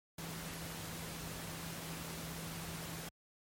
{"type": "tone in noise", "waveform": "sine", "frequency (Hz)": 164.81, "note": "E3", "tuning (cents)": 0, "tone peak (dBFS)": -47, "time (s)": [0.18, 3.09], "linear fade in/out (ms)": 5, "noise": "pink", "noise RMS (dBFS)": -45, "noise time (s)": [0.18, 3.09], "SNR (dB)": -5, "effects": ["high-pass 60 Hz 12 dB/octave", "MP3 64 kbps"]}